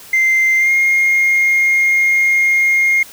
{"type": "tone with pitch glide", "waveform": "sine", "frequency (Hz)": [2085, 2133], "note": ["C7", "C7"], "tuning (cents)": [-7, 33], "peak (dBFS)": -8, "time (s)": [0.13, 3.03], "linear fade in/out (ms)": 5, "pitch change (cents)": 40, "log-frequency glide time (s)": [0.58, 0.71], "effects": ["tanh soft clip ceiling -8 dBFS", "white hiss -38 dBFS RMS until 3.12 s"]}